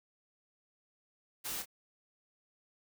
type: noise with echo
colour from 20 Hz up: white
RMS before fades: -39 dBFS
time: 1.44-1.63 s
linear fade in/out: 20 ms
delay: 28 ms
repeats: 1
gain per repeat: -9 dB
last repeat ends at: 1.658 s
effects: none